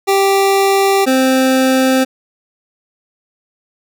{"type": "tone pair in turn", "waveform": "25% pulse", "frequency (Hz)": [392, 261.6], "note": ["G4", "C4"], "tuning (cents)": [0, 0], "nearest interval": "perfect fifth", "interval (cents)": 700, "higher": "first", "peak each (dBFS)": -6, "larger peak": "neither", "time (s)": [[0.07, 1.06], [1.06, 2.05]], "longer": "neither", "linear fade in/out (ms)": 20, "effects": []}